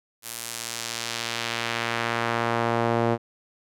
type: tone with band-pass filter sweep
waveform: sawtooth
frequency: 116.54 Hz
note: A#2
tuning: in tune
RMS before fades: -27 dBFS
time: 0.22-3.18 s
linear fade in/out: 50 ms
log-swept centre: 12000 to 540 Hz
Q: 0.85
effects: none